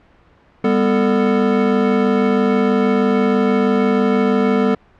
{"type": "tone cluster", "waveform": "square", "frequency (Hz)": [200.2, 246.4, 442.9], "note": ["G3", "B3", "A4"], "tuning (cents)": [37, -4, 11], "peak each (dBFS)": -18, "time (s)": [0.64, 4.75], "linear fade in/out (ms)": 5, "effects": ["pink hiss -51 dBFS RMS until 4.99 s", "low-pass 2000 Hz 12 dB/octave"]}